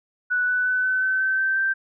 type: tone with pitch steps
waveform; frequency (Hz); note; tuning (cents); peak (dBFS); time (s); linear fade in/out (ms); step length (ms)
sine; 1480 / 1492 / 1504.1 / 1516.3 / 1528.7 / 1541.1 / 1553.6 / 1566.2; F#6 / F#6 / F#6 / F#6 / G6 / G6 / G6 / G6; 0 / +14 / +28 / +42 / -44 / -30 / -16 / -2; -19; 0.3-1.74; 20; 180
effects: none